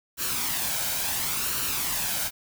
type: noise with flanger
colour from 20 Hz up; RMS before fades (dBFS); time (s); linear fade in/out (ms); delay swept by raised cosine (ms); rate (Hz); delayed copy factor
white; -28; 0.17-2.31; 50; 0.7 to 1.32; 0.72; +0.5
effects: none